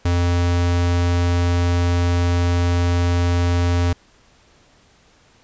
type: tone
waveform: square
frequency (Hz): 87.31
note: F2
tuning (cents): 0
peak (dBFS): -16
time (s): 0.05-3.93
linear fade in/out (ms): 5
effects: pink hiss -54 dBFS RMS until 5.43 s + resampled to 16000 Hz